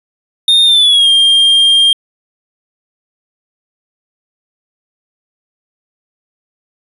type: tone with pitch glide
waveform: triangle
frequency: 3660 to 3205 Hz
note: A#7 to G7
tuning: -32 to +38 cents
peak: -4 dBFS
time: 0.48-1.93 s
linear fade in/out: 2 ms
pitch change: -230 cents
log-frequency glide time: 0.65-1.09 s
effects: resampled to 32000 Hz + 7-bit